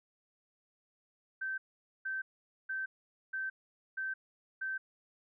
sine tone bursts, 1550 Hz, G6, 20 cents flat, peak -34 dBFS, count 6, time 1.41-4.78 s, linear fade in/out 10 ms, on 170 ms, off 470 ms, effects none

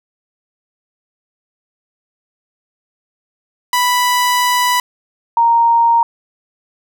sawtooth / sine tone pair in turn, 987.8 / 930.3 Hz, B5 / A#5, 0 / -4 cents, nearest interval minor second, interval 104 cents, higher first, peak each -8 dBFS, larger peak neither, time 3.73-4.8 / 5.37-6.03 s, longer first, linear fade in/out 2 ms, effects none

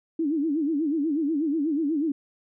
sine tone with vibrato, 303.6 Hz, D#4, 42 cents flat, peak -22 dBFS, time 0.19-2.12 s, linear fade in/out 5 ms, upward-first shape sine, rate 8.2 Hz, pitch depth 160 cents each way, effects none

